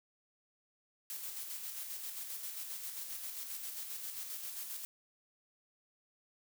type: noise with tremolo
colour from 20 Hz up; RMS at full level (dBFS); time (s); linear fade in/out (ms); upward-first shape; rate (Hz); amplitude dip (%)
blue; -42; 1.1-4.85; 0; square; 7.5; 35
effects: none